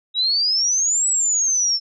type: exponential two-way sweep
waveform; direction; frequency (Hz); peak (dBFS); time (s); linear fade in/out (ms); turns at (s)
sine; up then down; 3799 to 7910 to 5320; -16; 0.14-1.8; 50; 1.08
effects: none